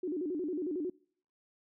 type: tone with vibrato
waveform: sine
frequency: 329.6 Hz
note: E4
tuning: in tune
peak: -32 dBFS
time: 0.03-0.9 s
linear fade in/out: 5 ms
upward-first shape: square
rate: 11 Hz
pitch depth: 180 cents each way
effects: noise-tail reverb RT60 0.6 s tail -26 dB re dry